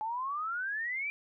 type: exponential sweep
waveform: sine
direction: up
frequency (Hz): 850 to 2378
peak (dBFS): -32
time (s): 0.01-1.1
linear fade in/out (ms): 0
effects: none